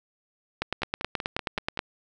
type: two click trains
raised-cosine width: 0.3 ms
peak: -10 / -16 dBFS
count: 12 / 6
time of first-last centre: 0.62-1.791 / 0.82-1.774 s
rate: 9.39 / 5.24 Hz
effects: none